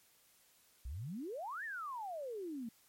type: exponential two-way sweep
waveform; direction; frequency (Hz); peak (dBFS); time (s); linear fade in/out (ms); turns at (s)
sine; up then down; 55 to 1878 to 218; -40; 0.85-2.69; 5; 1.64
effects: white hiss -68 dBFS RMS until 2.88 s + MP3 64 kbps